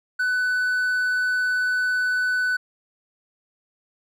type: tone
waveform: triangle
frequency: 1497 Hz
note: F#6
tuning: 20 cents sharp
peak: -18 dBFS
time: 0.19-2.57 s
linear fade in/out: 10 ms
effects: none